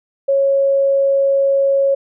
sine tone, 550 Hz, C#5, 14 cents flat, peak -11 dBFS, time 0.28-1.95 s, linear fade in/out 10 ms, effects none

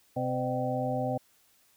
harmonic tone with a mistuned harmonic, 128.3 Hz, C3, 34 cents flat, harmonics 1 / 2 / 4 / 5 / 6, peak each -34 / -34 / -34 / -34 / -34 dBFS, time 0.16-1.18 s, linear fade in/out 10 ms, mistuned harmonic 5, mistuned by -87 cents, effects white hiss -65 dBFS RMS until 1.76 s

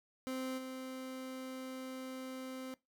30% pulse tone with level steps, 260 Hz, C4, 11 cents flat, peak -35 / -40 dBFS, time 0.27-2.74 s, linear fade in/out 0 ms, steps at 0.57 s, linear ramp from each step 20 ms, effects noise-tail reverb RT60 0.2 s tail -21 dB re dry

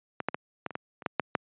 clicks, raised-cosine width 0.5 ms, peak -16 / -11 / -15 / -16 / -24 / -17 / -28 / -12 / -9 / -9 dBFS, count 10, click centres 0.203 / 0.286 / 0.345 / 0.663 / 0.707 / 0.754 / 1.022 / 1.062 / 1.197 / 1.352 s, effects high-pass 150 Hz 12 dB/octave + resampled to 8000 Hz

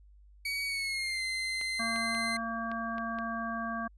30% pulse tone with pitch glide, 2257 to 2070 Hz, C#7 to C7, +31 to -19 cents, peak -29 dBFS, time 0.45-2.37 s, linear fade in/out 5 ms, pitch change -150 cents, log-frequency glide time 0.65-1.22 s
clicks, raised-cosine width 0.3 ms, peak -28 dBFS, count 6, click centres 1.613 / 1.961 / 2.149 / 2.716 / 2.982 / 3.187 s
harmonic tone, 228.3 Hz, A#3, 36 cents flat, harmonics 1 / 3 / 5 / 7, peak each -37 / -39 / -37 / -39 dBFS, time 1.79-3.88 s, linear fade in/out 10 ms
effects added 50 Hz sine -54 dBFS peak until 3.97 s + resampled to 24000 Hz

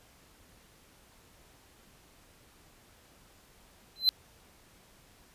triangle tone with exponential growth, 4061 Hz, B7, 48 cents sharp, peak -15 dBFS, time 3.96-4.09 s, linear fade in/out 0 ms, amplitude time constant 27 ms, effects pink hiss -60 dBFS RMS until 5.34 s + resampled to 32000 Hz

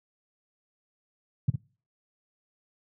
sine tone with echo, 130.8 Hz, C3, in tune, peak -16 dBFS, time 1.48-1.5 s, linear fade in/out 5 ms, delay 57 ms, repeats 1, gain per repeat -7 dB, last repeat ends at 1.557 s, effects noise-tail reverb RT60 0.4 s tail -24 dB re dry + high-pass 80 Hz 12 dB/octave

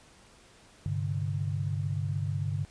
sine chord, G suspended fourth, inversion none, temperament equal with one note detuned, 100.12 / 130.81 / 146.83 Hz, G2 / C3 / D3, +37 / 0 / 0 cents, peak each -31 / -37 / -32 dBFS, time 0.86-2.65 s, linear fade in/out 0 ms, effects pink hiss -57 dBFS RMS until 2.7 s + resampled to 22050 Hz

